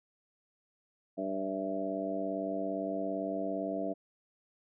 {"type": "harmonic tone with a mistuned harmonic", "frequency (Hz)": 97.6, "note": "G2", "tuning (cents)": -7, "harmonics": [2, 3, 4, 5, 6, 7], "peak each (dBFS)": [-41, -37, -43, -42, -41, -36], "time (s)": [1.17, 3.94], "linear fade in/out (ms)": 20, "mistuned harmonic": 7, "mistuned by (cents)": -45, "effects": []}